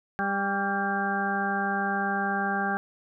harmonic tone with a mistuned harmonic, 198.5 Hz, G3, 22 cents sharp, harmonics 1 / 2 / 3 / 4 / 6 / 7 / 8, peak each -31 / -36 / -41 / -29 / -36 / -36 / -30 dBFS, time 0.19-2.77 s, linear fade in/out 0 ms, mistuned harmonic 6, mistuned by -50 cents, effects none

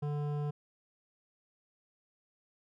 sine tone with hard clipping, 146.83 Hz, D3, in tune, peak -34 dBFS, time 0.02-0.51 s, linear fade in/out 10 ms, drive 13 dB, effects none

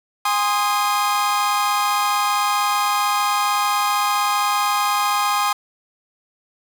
40% pulse chord, Ab major, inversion none, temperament equal with one note detuned, 817.8 / 1046.5 / 1244.5 Hz, Ab5 / C6 / Eb6, -27 / 0 / 0 cents, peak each -21 dBFS, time 0.25-5.53 s, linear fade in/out 5 ms, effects none

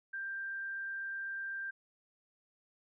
sine tone, 1582 Hz, G6, 15 cents sharp, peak -37 dBFS, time 0.13-1.71 s, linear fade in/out 10 ms, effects none

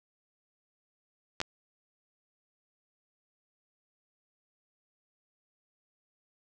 clicks, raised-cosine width 0.2 ms, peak -13 / -15 dBFS, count 2, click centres 1.403 / 1.415 s, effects none

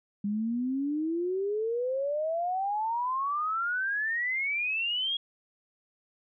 sine exponential sweep, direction up, 200 to 3322 Hz, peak -27 dBFS, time 0.24-5.17 s, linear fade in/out 5 ms, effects none

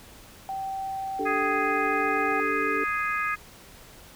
sine tone, 774 Hz, G5, 22 cents flat, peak -29 dBFS, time 0.49-2.4 s, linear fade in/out 0 ms
sine chord, D suspended fourth, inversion none, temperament equal with one note detuned, 292.3 / 392 / 440 Hz, D4 / G4 / A4, -8 / 0 / 0 cents, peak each -32 / -32 / -31 dBFS, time 1.19-2.84 s, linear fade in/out 5 ms
harmonic tone, 415.3 Hz, G#4, in tune, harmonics 3 / 4 / 5 / 6, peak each -28 / -30 / -32 / -34 dBFS, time 1.25-3.36 s, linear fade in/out 20 ms
effects pink hiss -49 dBFS RMS until 4.15 s

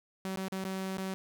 sawtooth tone with dropouts, 190.2 Hz, F#3, 48 cents sharp, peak -30 dBFS, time 0.25-1.14 s, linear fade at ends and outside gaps 0 ms, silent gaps 0.36-0.373 / 0.483-0.522 / 0.641-0.651 / 0.972-0.983 s, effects none

